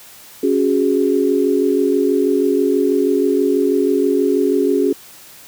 sine chord, C# suspended fourth, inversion none, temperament just, 277.2 / 369.6 / 415.8 Hz, C#4 / F#4 / G#4, 0 / -2 / +2 cents, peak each -17 dBFS, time 0.43-4.93 s, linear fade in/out 5 ms, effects white hiss -41 dBFS RMS until 5.47 s + high-pass 60 Hz 12 dB/octave

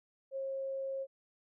sine tone, 539 Hz, C#5, 49 cents flat, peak -35 dBFS, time 0.31-1.07 s, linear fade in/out 50 ms, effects none

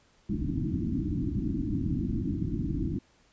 white low-pass noise, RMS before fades -30 dBFS, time 0.29-2.99 s, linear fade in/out 10 ms, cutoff 330 Hz, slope 96 dB/octave, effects pink hiss -64 dBFS RMS until 3.32 s + resampled to 16000 Hz

